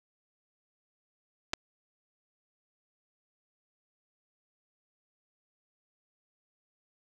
clicks, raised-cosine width 0.2 ms, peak -14 dBFS, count 2, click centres 1.534 / 1.537 s, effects none

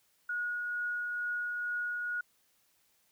sine tone with tremolo, 1449 Hz, F#6, 37 cents flat, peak -31 dBFS, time 0.29-2.21 s, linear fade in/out 5 ms, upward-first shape triangle, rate 2.2 Hz, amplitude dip 25%, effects white hiss -71 dBFS RMS until 3.11 s

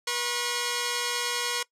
5% pulse tone pair together, 482.9 / 1084 Hz, B4 / C#6, -39 / -39 cents, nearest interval octave + major second, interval 1400 cents, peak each -17 dBFS, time 0.07-1.63 s, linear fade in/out 5 ms, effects noise-tail reverb RT60 0.1 s tail -21 dB re dry + low-pass 9000 Hz 12 dB/octave

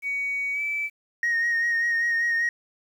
sine tone with pitch glide, 2250 to 2313 Hz, C#7 to D7, +25 to -27 cents, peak -24 dBFS, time 0.02-0.9 s, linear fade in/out 50 ms, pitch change +48 cents, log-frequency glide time 0.53-0.61 s
sine tone with vibrato, 1864.7 Hz, A#6, in tune, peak -19 dBFS, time 1.23-2.49 s, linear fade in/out 2 ms, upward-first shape sine, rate 5.1 Hz, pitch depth 26 cents each way
effects tanh soft clip ceiling -19 dBFS + 9-bit

